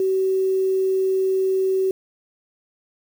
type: tone with quantisation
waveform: sine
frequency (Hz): 380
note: F#4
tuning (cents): +46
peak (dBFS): -17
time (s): 0-1.91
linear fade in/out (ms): 2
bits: 7
effects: none